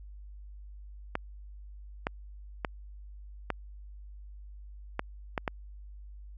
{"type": "clicks", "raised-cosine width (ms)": 0.5, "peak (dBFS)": -14, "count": 7, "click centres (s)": [1.154, 2.069, 2.648, 3.503, 4.994, 5.378, 5.478], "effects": ["added 50 Hz sine -44 dBFS peak until 6.37 s"]}